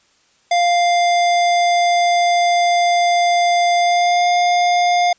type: tone with pitch glide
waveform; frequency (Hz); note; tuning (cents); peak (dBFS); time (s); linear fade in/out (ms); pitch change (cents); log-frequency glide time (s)
square; 698.5 to 706.6; F5 to F5; 0 to +20; -13; 0.51-5.13; 5; +20; 3.76-4.28
effects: white hiss -57 dBFS RMS until 5.18 s + resampled to 16000 Hz